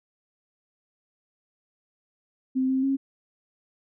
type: tone with pitch steps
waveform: sine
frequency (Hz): 260.5 / 263.3 / 271.3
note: C4 / C4 / C#4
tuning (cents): -7 / +11 / -37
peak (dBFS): -21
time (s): 2.55-2.97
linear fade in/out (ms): 20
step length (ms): 140
effects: none